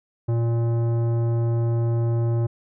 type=tone with tanh clipping; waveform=sine; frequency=116.54 Hz; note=A#2; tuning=in tune; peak=-21 dBFS; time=0.28-2.47 s; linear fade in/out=10 ms; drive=14 dB; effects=none